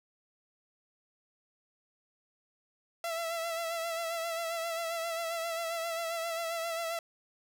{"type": "tone with vibrato", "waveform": "sawtooth", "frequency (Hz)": 666, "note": "E5", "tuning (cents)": 18, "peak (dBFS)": -29, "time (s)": [3.04, 6.99], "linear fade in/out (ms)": 2, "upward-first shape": "sine", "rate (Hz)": 7.5, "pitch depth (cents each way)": 38, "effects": []}